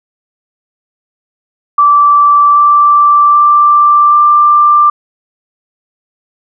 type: tone with pitch steps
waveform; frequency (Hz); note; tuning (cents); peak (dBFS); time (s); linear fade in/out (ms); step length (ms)
sine; 1164 / 1170.7 / 1177.5 / 1184.3; D6 / D6 / D6 / D6; -16 / -6 / +4 / +14; -3; 1.78-4.9; 5; 780
effects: none